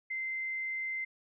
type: tone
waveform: sine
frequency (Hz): 2077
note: C7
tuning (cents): -13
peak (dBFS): -33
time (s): 0.1-1.05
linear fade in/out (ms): 10
effects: none